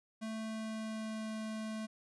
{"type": "tone with pitch glide", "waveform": "square", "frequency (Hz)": [220.7, 218.4], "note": ["A3", "A3"], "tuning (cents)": [5, -13], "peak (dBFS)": -39, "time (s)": [0.21, 1.87], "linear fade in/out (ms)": 20, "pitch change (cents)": -18, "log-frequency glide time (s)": [0.31, 1.39], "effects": ["resampled to 24000 Hz"]}